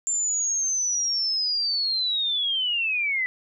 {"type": "linear sweep", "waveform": "sine", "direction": "down", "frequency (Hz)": [7290, 1975.5], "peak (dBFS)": -22, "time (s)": [0.07, 3.26], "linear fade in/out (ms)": 0, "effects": []}